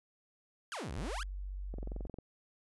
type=exponential two-way sweep; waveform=sawtooth; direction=down then up; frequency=1711 to 56.9 to 1711 Hz; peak=-35 dBFS; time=0.72-1.23 s; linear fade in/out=0 ms; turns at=0.92 s
type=tone; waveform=sine; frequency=47.71 Hz; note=G1; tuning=46 cents flat; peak=-38 dBFS; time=0.97-2.07 s; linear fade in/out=0 ms
type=click train; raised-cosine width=2 ms; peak=-31 dBFS; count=11; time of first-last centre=1.74-2.186 s; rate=22.4 Hz
effects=resampled to 24000 Hz